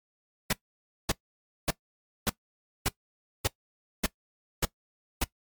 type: noise bursts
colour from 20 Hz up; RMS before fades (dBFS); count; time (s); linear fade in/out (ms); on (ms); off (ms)
pink; -25; 9; 0.5-5.241; 5; 29; 560
effects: noise-tail reverb RT60 0.1 s tail -20 dB re dry + MP3 96 kbps